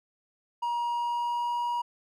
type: tone with pitch glide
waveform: triangle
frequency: 951 to 957.6 Hz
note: A#5 to A#5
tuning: +34 to +46 cents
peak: -25 dBFS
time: 0.62-1.82 s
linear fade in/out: 10 ms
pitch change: +12 cents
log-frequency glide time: 0.92-1.61 s
effects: none